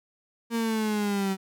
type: linear sweep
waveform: 35% pulse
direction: down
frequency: 233.1 to 189.7 Hz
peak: -23 dBFS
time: 0.5-1.37 s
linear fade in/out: 50 ms
effects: none